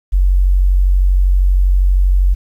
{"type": "tone", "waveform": "sine", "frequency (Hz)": 46.31, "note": "F#1", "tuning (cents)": 2, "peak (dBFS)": -8, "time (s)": [0.12, 2.35], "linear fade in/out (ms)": 20, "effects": ["8-bit"]}